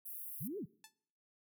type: high-pass noise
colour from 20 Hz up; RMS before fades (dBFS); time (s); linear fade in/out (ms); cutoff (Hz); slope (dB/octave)
pink; -46; 0.05-0.48; 10; 11000; 48
type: linear two-way sweep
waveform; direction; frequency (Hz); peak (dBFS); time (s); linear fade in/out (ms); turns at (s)
sine; up then down; 103 to 440.5 to 103; -39; 0.4-0.66; 20; 0.58
type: tone with exponential decay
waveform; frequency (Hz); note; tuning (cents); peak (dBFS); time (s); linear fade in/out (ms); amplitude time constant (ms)
5% pulse; 875; A5; -10; -37; 0.84-0.94; 2; 20
effects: noise-tail reverb RT60 0.7 s tail -24 dB re dry